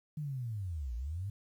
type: linear two-way sweep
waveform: sine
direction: down then up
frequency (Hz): 155.56 to 55.5 to 104.6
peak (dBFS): -35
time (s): 0.17-1.3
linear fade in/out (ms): 5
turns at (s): 0.95
effects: 11-bit